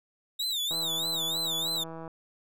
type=tone with vibrato; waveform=40% pulse; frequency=3732 Hz; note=A#7; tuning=1 cent sharp; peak=-27 dBFS; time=0.39-1.84 s; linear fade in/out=10 ms; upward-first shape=sine; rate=3.2 Hz; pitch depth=150 cents each way
type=click train; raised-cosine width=1 ms; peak=-28 dBFS; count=224; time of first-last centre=0.71-2.078 s; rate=163 Hz
effects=none